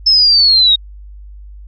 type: linear sweep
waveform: sine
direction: down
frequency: 5274 to 3729 Hz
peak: -6 dBFS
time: 0.06-0.76 s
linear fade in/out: 10 ms
effects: added 50 Hz sine -31 dBFS peak until 1.67 s